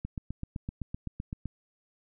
click train, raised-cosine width 5 ms, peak -22 dBFS, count 12, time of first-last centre 0.05-1.457 s, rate 7.82 Hz, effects none

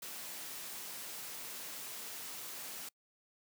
white noise, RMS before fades -45 dBFS, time 0.02-2.89 s, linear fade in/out 5 ms, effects noise-tail reverb RT60 0.1 s tail -25 dB re dry + high-pass 150 Hz 12 dB/octave

